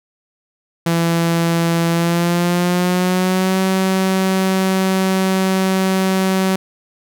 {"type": "tone with pitch glide", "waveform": "sawtooth", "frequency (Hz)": [167.8, 189.44], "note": ["E3", "F#3"], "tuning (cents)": [31, 41], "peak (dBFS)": -10, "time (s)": [0.86, 6.56], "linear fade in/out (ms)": 5, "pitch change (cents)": 210, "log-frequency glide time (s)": [1.9, 3.6], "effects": []}